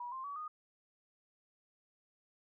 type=tone with pitch steps; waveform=sine; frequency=968 / 1049.5 / 1137.9 / 1233.8 Hz; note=B5 / C6 / C#6 / D#6; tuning=-35 / +5 / +45 / -15 cents; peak=-40 dBFS; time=0-0.48 s; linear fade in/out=5 ms; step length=120 ms; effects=none